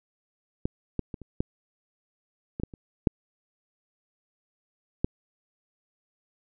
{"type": "clicks", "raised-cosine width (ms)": 3, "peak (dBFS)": [-13, -14, -22, -29, -12, -20, -14, -30, -6, -10], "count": 10, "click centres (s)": [0.655, 0.993, 1.142, 1.217, 1.405, 2.599, 2.635, 2.738, 3.072, 5.045], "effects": []}